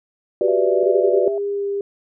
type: chord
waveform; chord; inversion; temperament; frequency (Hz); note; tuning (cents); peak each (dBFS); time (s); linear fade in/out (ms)
sine; G major seventh; third; equal; 370 / 392 / 493.9 / 587.3; F#4 / G4 / B4 / D5; 0 / 0 / 0 / 0; -20; 0.41-1.28; 2
type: tone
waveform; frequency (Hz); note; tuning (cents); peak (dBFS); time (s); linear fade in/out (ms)
sine; 659.3; E5; 0; -26; 0.48-1.38; 2
type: tone with vibrato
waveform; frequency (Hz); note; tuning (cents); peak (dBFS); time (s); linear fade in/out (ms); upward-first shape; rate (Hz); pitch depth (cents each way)
sine; 402.2; G4; +44; -20; 0.83-1.81; 2; sine; 2; 8
effects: none